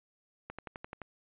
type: click train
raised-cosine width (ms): 0.5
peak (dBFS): -26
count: 7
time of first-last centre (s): 0.5-1.017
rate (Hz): 11.6
effects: resampled to 8000 Hz